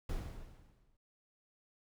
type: noise with exponential decay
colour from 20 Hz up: brown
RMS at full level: -35 dBFS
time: 0.09-0.97 s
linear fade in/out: 5 ms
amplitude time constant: 190 ms
effects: none